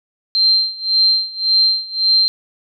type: tone with tremolo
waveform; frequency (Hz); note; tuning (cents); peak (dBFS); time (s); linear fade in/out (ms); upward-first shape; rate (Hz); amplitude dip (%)
sine; 4147; C8; -16; -9; 0.35-2.28; 0; sine; 1.8; 90
effects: none